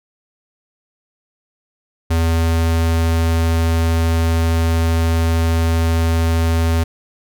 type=tone; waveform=square; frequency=82.41 Hz; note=E2; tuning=in tune; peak=-14 dBFS; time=2.1-6.84 s; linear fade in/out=10 ms; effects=none